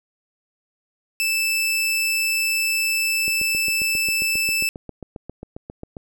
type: tone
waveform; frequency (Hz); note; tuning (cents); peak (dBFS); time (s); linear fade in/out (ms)
sawtooth; 2637; E7; 0; -16; 1.2-4.69; 0
type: click train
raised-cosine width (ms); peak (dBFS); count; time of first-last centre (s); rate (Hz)
2; -20; 21; 3.28-5.968; 7.44
effects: none